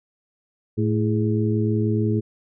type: harmonic tone with a mistuned harmonic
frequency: 110 Hz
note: A2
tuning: in tune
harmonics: 1 / 2 / 3 / 4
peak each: -21 / -24 / -26 / -27 dBFS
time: 0.77-2.21 s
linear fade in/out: 20 ms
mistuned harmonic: 4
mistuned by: -95 cents
effects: none